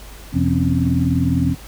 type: tone cluster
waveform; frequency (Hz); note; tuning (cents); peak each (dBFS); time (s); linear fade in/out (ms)
sine; 87.1 / 129.5 / 171.2 / 255.1 / 275; F2 / C3 / F3 / C4 / C#4; -4 / -17 / -34 / -44 / -14; -21; 0.32-1.56; 50
effects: added 50 Hz sine -36 dBFS peak until 1.67 s + pink hiss -41 dBFS RMS until 1.67 s